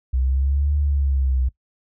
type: linear two-way sweep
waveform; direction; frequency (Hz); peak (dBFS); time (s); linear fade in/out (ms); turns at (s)
sine; up then down; 62.9 to 73.42 to 62.9; -17; 0.13-1.49; 10; 0.75
effects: noise-tail reverb RT60 0.1 s tail -19 dB re dry